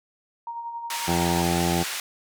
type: tone with tremolo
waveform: sine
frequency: 934 Hz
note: A#5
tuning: 3 cents sharp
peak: -29 dBFS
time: 0.47-1.42 s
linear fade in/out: 2 ms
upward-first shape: sine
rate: 11 Hz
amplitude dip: 45%
type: band-pass noise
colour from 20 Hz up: pink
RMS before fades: -31 dBFS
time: 0.9-2 s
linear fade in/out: 2 ms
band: 1400 to 12000 Hz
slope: 12 dB/octave
type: harmonic tone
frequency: 86 Hz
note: F2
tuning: 26 cents flat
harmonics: 1 / 2 / 3 / 4 / 5 / 6 / 7 / 8 / 9 / 10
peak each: -31 / -25 / -32 / -28 / -34 / -39 / -36 / -37 / -29 / -34 dBFS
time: 1.07-1.84 s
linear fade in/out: 20 ms
effects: none